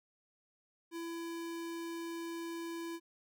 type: tone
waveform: square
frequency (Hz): 334.8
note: E4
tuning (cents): +27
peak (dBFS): -40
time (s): 0.91-3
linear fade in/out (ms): 50
effects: none